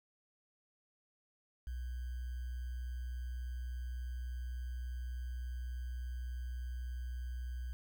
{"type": "tone with sample-and-hold", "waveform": "sine", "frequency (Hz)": 61.74, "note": "B1", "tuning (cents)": 0, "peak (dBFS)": -38, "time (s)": [1.67, 7.73], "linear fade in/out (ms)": 0, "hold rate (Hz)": 1575, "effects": []}